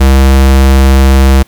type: tone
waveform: square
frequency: 66.9 Hz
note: C2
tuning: 39 cents sharp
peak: -3 dBFS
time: 0-1.43 s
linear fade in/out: 10 ms
effects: pink hiss -45 dBFS RMS until 1.47 s